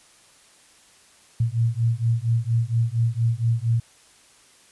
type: beating tone pair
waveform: sine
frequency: 113.7 / 118 Hz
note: A#2 / A#2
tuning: -43 / +22 cents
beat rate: 4.3 Hz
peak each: -22 dBFS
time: 1.4-3.8 s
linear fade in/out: 5 ms
effects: white hiss -54 dBFS RMS until 4.71 s + resampled to 24000 Hz